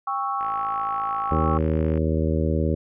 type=chord; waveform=sine; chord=C# diminished; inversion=second; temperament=equal with one note detuned; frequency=796.3 / 1108.7 / 1318.5 Hz; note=G5 / C#6 / E6; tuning=+27 / 0 / 0 cents; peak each=-28 / -26 / -30 dBFS; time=0.07-1.58 s; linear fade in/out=5 ms
type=click train; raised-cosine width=0.5 ms; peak=-24 dBFS; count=86; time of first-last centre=0.41-1.975 s; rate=54.3 Hz
type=harmonic tone; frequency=79 Hz; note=D#2; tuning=27 cents sharp; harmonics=1 / 2 / 3 / 4 / 5 / 6 / 7; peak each=-23 / -26 / -28 / -29 / -30 / -31 / -31 dBFS; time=1.31-2.75 s; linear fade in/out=5 ms
effects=none